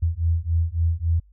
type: beating tone pair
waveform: sine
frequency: 81.5 / 85.1 Hz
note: E2 / F2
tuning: -19 / -44 cents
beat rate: 3.6 Hz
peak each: -22 dBFS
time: 0.02-1.2 s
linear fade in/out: 10 ms
effects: added 50 Hz sine -50 dBFS peak until 1.32 s